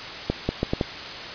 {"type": "accelerating click train", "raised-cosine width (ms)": 2, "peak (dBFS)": -8, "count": 5, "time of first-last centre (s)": [0.3, 0.812], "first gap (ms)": 190, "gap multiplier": 0.74, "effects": ["white hiss -34 dBFS RMS until 1.34 s", "resampled to 11025 Hz"]}